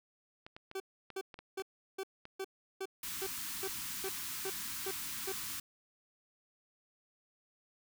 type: clicks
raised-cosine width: 0.3 ms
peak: -32 dBFS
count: 8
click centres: 0.465 / 0.565 / 0.714 / 1.103 / 1.342 / 1.39 / 1.599 / 2.254 s
type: tone bursts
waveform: 40% pulse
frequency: 384.7 Hz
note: G4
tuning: 33 cents flat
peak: -36 dBFS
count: 12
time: 0.75-5.322 s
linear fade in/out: 5 ms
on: 51 ms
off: 360 ms
type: band-stop noise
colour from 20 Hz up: white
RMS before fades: -41 dBFS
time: 3.03-5.6 s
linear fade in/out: 5 ms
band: 330 to 930 Hz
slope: 48 dB/octave
effects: none